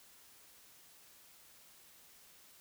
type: silence
effects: white hiss -61 dBFS RMS until 2.6 s